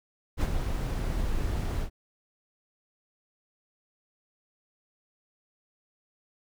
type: noise with ADSR envelope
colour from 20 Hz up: brown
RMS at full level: -23 dBFS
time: 0.37-1.9 s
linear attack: 52 ms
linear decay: 50 ms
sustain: -6 dB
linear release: 84 ms
effects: none